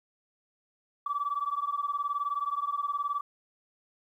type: beating tone pair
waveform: sine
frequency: 1144 / 1163 Hz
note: D6 / D6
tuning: -46 / -17 cents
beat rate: 19 Hz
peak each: -31 / -31 dBFS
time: 1.06-3.21 s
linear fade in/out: 5 ms
effects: tanh soft clip ceiling -21 dBFS + 11-bit